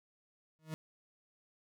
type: tone with exponential growth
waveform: 40% pulse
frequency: 157.4 Hz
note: D#3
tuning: 20 cents sharp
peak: -34 dBFS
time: 0.59-0.74 s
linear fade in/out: 0 ms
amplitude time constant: 31 ms
effects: none

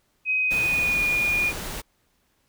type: tone with pitch glide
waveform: sine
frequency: 2523 to 2437 Hz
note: D#7 to D#7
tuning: +23 to -37 cents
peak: -20 dBFS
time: 0.25-1.53 s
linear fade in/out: 50 ms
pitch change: -60 cents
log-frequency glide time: 0.37-1.07 s
type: noise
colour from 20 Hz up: pink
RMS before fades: -33 dBFS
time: 0.5-1.82 s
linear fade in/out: 20 ms
effects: pink hiss -68 dBFS RMS until 2.48 s

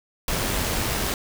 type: noise with amplitude modulation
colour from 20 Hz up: pink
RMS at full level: -24 dBFS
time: 0.28-1.14 s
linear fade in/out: 2 ms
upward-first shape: sine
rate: 95.8 Hz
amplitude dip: 25%
effects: none

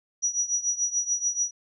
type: tone with tremolo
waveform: sine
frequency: 5830 Hz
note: F#8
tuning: 26 cents flat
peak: -20 dBFS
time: 0.22-1.51 s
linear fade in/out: 20 ms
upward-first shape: triangle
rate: 6.9 Hz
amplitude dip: 90%
effects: none

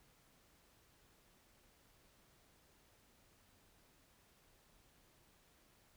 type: silence
effects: pink hiss -70 dBFS RMS until 5.96 s

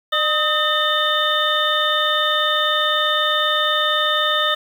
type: harmonic tone with a mistuned harmonic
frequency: 604 Hz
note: D5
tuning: 48 cents sharp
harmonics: 1 / 2 / 3 / 5 / 6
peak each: -24 / -21 / -23 / -26 / -20 dBFS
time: 0.12-4.55 s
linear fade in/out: 10 ms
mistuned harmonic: 2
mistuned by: +72 cents
effects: 7-bit

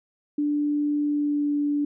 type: tone with pitch glide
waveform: sine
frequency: 293.7 to 291 Hz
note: D4 to D4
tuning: 0 to -16 cents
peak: -21 dBFS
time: 0.38-1.85 s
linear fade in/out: 5 ms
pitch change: -16 cents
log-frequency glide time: 1.04-1.54 s
effects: none

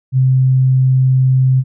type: tone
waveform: sine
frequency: 130.4 Hz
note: C3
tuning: 5 cents flat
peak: -8 dBFS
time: 0.12-1.64 s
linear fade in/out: 50 ms
effects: none

